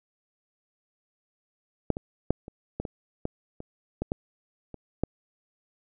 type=clicks; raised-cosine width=2 ms; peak=-9 / -20 / -8 / -27 / -17 / -20 / -15 / -25 / -15 / -14 / -26 / -11 dBFS; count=12; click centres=1.903 / 1.969 / 2.306 / 2.481 / 2.8 / 2.852 / 3.254 / 3.604 / 4.02 / 4.119 / 4.743 / 5.036 s; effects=none